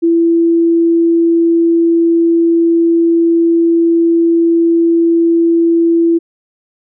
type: tone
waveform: sine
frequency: 334.8 Hz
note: E4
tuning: 27 cents sharp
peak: -7 dBFS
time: 0.02-6.19 s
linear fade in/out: 20 ms
effects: none